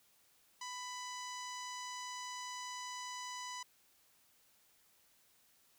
sawtooth tone with low-pass filter, 995 Hz, B5, 13 cents sharp, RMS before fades -45 dBFS, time 0.61-3.63 s, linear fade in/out 5 ms, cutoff 6500 Hz, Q 3.2, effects white hiss -70 dBFS RMS until 5.78 s

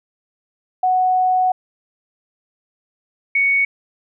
sine tone pair in turn, 740 / 2226 Hz, F#5 / C#7, 0 / +7 cents, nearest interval octave + perfect fifth, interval 1907 cents, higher second, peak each -13 dBFS, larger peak neither, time 0.83-1.52 / 3.35-3.65 s, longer first, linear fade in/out 5 ms, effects none

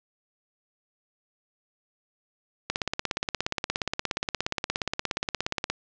click train, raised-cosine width 0.2 ms, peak -9 dBFS, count 52, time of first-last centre 2.7-5.7 s, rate 17 Hz, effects low-pass 7000 Hz 12 dB/octave

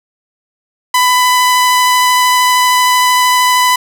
sawtooth tone with vibrato, 999 Hz, B5, 20 cents sharp, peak -4 dBFS, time 0.94-3.76 s, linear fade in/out 5 ms, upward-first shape triangle, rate 13 Hz, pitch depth 9 cents each way, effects none

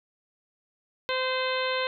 harmonic tone, 516 Hz, C5, 24 cents flat, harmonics 1 / 2 / 3 / 4 / 5 / 6 / 7 / 8, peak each -29 / -32 / -34 / -35 / -36 / -37 / -37 / -38 dBFS, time 1.09-1.87 s, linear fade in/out 0 ms, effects none

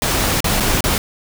pink noise with dropouts, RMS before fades -17 dBFS, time 0.02-0.98 s, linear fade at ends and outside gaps 1 ms, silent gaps 0.405-0.443 / 0.601-0.605 / 0.807-0.84 s, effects none

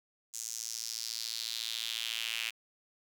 square tone with high-pass filter sweep, 57 Hz, A#1, 38 cents flat, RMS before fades -38 dBFS, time 0.33-2.51 s, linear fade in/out 20 ms, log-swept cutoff 6800 to 2600 Hz, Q 3.3, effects none

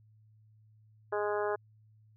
harmonic tone, 207.7 Hz, G#3, in tune, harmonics 2 / 3 / 4 / 5 / 6 / 7 / 8, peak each -32 / -36 / -38 / -40 / -42 / -43 / -44 dBFS, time 1.12-1.56 s, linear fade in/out 10 ms, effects added 108 Hz sine -59 dBFS peak until 2.16 s

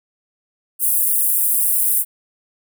pink high-pass noise, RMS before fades -17 dBFS, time 0.79-2.05 s, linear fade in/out 50 ms, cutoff 9300 Hz, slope 48 dB/octave, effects none

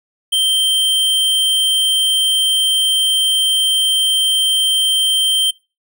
square tone, 3136 Hz, G7, in tune, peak -13 dBFS, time 0.32-5.51 s, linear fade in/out 10 ms, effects noise-tail reverb RT60 0.3 s tail -24 dB re dry

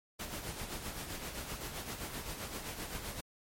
pink noise with tremolo, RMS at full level -40 dBFS, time 0.19-3.21 s, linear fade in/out 10 ms, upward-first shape sine, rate 7.7 Hz, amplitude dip 50%, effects MP3 64 kbps

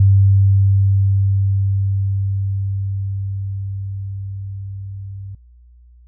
sine tone with level ramp, 98 Hz, G2, in tune, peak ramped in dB -7 to -28 dBFS, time 0-5.35 s, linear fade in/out 5 ms, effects added 60 Hz sine -43 dBFS peak until 6.07 s

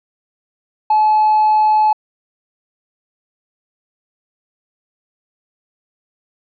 sine tone with hard clipping, 858 Hz, A5, 44 cents flat, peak -10 dBFS, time 0.9-1.93 s, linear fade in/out 5 ms, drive 1 dB, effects resampled to 11025 Hz

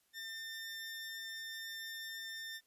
20% pulse tone, 1801 Hz, A6, 40 cents sharp, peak -38 dBFS, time 0.13-2.61 s, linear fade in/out 50 ms, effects white hiss -75 dBFS RMS until 2.66 s + resampled to 32000 Hz

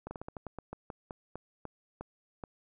slowing click train, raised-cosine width 1 ms, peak -26 dBFS, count 15, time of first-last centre 0.07-2.438 s, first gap 40 ms, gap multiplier 1.2, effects none

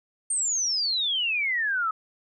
sine exponential sweep, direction down, 8870 to 1264 Hz, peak -23 dBFS, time 0.3-1.91 s, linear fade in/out 5 ms, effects none

